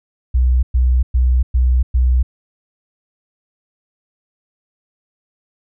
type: tone bursts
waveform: sine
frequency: 62.6 Hz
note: B1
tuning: 24 cents sharp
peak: -10 dBFS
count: 5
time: 0.34-2.23 s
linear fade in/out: 10 ms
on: 290 ms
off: 110 ms
effects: none